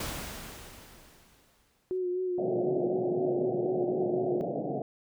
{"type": "noise with exponential decay", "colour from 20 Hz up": "pink", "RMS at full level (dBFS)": -34, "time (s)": [0, 1.98], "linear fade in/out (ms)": 5, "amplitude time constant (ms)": 430}
{"type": "tone with vibrato", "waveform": "sine", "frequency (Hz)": 364.2, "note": "F#4", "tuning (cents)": -27, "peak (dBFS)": -28, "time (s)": [1.91, 4.41], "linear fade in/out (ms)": 0, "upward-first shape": "sine", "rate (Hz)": 4, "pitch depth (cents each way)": 35}
{"type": "band-pass noise", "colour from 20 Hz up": "white", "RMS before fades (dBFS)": -33, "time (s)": [2.38, 4.82], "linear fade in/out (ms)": 2, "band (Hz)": [120, 730], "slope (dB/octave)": 96}
{"effects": []}